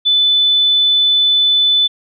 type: tone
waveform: sine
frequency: 3500 Hz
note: A7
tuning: 10 cents flat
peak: -9 dBFS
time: 0.05-1.88 s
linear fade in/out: 20 ms
effects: none